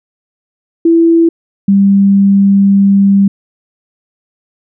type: tone pair in turn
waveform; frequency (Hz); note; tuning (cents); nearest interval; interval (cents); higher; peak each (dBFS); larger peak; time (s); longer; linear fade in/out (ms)
sine; 332.6 / 197.77; E4 / G3; +16 / +16; major sixth; 900; first; -4; neither; 0.85-1.29 / 1.68-3.28; second; 5
effects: none